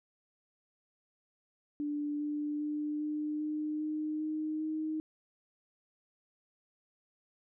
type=tone with pitch steps; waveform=sine; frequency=293.7 / 296.3 / 298.8 / 301.4 / 304.1 / 306.7 / 309.4 / 312.1 Hz; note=D4 / D4 / D4 / D4 / D#4 / D#4 / D#4 / D#4; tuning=0 / +15 / +30 / +45 / -40 / -25 / -10 / +5 cents; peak=-32 dBFS; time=1.8-5 s; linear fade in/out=0 ms; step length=400 ms; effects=none

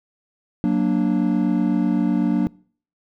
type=chord; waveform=triangle; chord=Gb augmented; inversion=none; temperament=equal; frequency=185 / 233.1 / 293.7 Hz; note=Gb3 / Bb3 / D4; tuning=0 / 0 / 0 cents; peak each=-19 dBFS; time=0.64-2.47 s; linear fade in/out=0 ms; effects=noise-tail reverb RT60 0.5 s tail -24 dB re dry

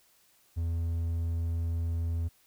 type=tone; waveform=triangle; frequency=83.5 Hz; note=E2; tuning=23 cents sharp; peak=-26 dBFS; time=0.56-2.29 s; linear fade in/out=20 ms; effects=white hiss -65 dBFS RMS until 2.46 s

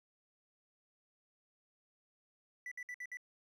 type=tone bursts; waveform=triangle; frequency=1975.5 Hz; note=B6; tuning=in tune; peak=-40 dBFS; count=5; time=2.66-3.171 s; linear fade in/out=2 ms; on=55 ms; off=59 ms; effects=none

